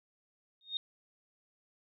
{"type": "tone with exponential growth", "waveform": "sine", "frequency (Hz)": 3700, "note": "A#7", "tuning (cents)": -14, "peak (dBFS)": -28, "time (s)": [0.61, 0.77], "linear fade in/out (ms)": 1, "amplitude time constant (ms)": 33, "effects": []}